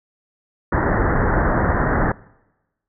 pink low-pass noise, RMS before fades -18 dBFS, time 0.72-2.12 s, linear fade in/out 5 ms, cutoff 1900 Hz, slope 96 dB/octave, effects noise-tail reverb RT60 1.0 s tail -23 dB re dry

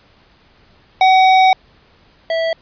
square tone pair in turn, 754 / 655.2 Hz, F#5 / E5, +32 / -11 cents, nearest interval major second, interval 243 cents, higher first, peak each -8 / -16 dBFS, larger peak first, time 1.01-1.53 / 2.3-2.53 s, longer first, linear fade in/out 2 ms, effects pink hiss -51 dBFS RMS until 2.61 s + resampled to 11025 Hz

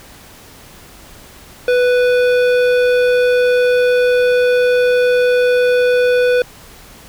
triangle tone with hard clipping, 494.7 Hz, B4, 3 cents sharp, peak -12 dBFS, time 1.68-6.42 s, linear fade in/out 2 ms, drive 17 dB, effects pink hiss -40 dBFS RMS until 7.08 s

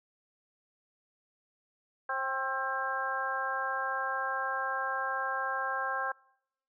harmonic tone with a mistuned harmonic, 266.4 Hz, C4, 31 cents sharp, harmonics 2 / 3 / 4 / 5 / 6, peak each -40 / -37 / -35 / -38 / -35 dBFS, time 2.09-6.12 s, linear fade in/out 5 ms, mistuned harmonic 3, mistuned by -24 cents, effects noise-tail reverb RT60 0.8 s tail -26 dB re dry

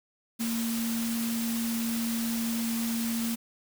sine tone in noise, 230 Hz, A#3, 23 cents flat, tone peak -28 dBFS, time 0.39-3.36 s, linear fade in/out 20 ms, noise white, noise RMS -36 dBFS, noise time 0.39-3.36 s, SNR +5 dB, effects none

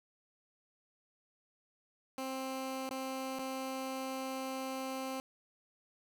15% pulse tone with dropouts, 263.7 Hz, C4, 14 cents sharp, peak -31 dBFS, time 2.18-5.2 s, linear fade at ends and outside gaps 1 ms, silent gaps 2.892-2.909 / 3.387-3.393 s, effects none

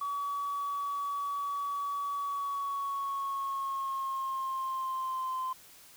sine tone with pitch glide, 1136 to 1035.7 Hz, C#6 to C6, +42 to -18 cents, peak -30 dBFS, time 0.01-5.53 s, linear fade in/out 5 ms, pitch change -160 cents, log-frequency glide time 2.16-5.37 s, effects tanh soft clip ceiling -28 dBFS + white hiss -55 dBFS RMS until 5.96 s

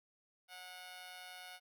10% pulse tone with amplitude modulation, 730 Hz, F#5, 24 cents flat, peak -38 dBFS, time 0.48-1.6 s, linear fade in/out 50 ms, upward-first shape sine, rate 177 Hz, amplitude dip 65%, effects none

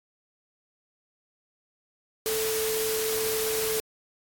sine tone in noise, 440 Hz, A4, in tune, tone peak -27 dBFS, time 2.26-3.8 s, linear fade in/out 0 ms, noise white, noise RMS -30 dBFS, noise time 2.26-3.8 s, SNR 0 dB, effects AAC 64 kbps

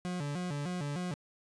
40% pulse tone with vibrato, 161.1 Hz, E3, 39 cents flat, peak -33 dBFS, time 0.05-1.14 s, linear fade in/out 0 ms, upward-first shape square, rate 3.3 Hz, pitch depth 190 cents each way, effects resampled to 22050 Hz

